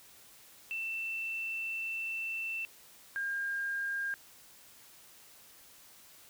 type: tone pair in turn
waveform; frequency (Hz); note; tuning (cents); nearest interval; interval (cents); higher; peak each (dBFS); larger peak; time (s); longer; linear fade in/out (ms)
sine; 2675 / 1608.7; E7 / G6; +25 / +44; major sixth; 881; first; -34 / -32; second; 0.71-2.65 / 3.16-4.14; first; 0
effects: white hiss -57 dBFS RMS until 6.29 s